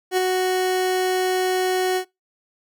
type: tone with ADSR envelope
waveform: 30% pulse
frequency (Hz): 370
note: F#4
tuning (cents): 0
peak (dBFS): -13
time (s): 0.11-2.05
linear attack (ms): 62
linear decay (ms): 17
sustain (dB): -3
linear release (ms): 83
effects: noise-tail reverb RT60 0.2 s tail -24 dB re dry